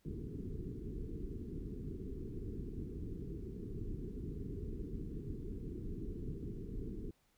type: low-pass noise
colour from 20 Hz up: pink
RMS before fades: -43 dBFS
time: 0.05-7.11 s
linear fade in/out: 2 ms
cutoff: 440 Hz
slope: 96 dB/octave
effects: pink hiss -75 dBFS RMS until 7.37 s